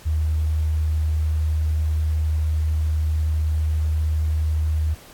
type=tone; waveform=sine; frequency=77.7 Hz; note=D#2; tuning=2 cents flat; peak=-18 dBFS; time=0.05-4.95 s; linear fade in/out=20 ms; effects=pink hiss -46 dBFS RMS until 5.13 s + AAC 64 kbps